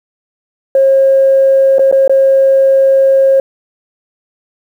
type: tone with dropouts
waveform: sine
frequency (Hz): 539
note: C#5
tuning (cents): -49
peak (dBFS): -4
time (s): 0.75-3.4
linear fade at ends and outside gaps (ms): 2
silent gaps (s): 1.784-1.793 / 1.914-1.925 / 2.078-2.095
effects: tanh soft clip ceiling 0 dBFS + 7-bit